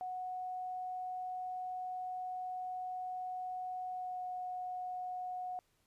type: tone with pitch glide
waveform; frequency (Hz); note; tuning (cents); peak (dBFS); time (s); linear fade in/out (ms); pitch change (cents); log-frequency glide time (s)
sine; 736 to 730.9; F#5 to F#5; -9 to -21; -38; 0.01-5.59; 0; -12; 3.89-4.21
effects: pink hiss -75 dBFS RMS until 5.86 s + resampled to 32000 Hz